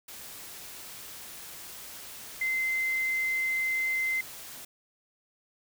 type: tone in noise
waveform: sine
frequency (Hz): 2071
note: C7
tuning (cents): -18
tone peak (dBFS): -26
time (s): 2.41-4.21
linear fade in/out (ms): 5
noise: white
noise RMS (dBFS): -44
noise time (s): 0.08-4.65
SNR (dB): +15
effects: none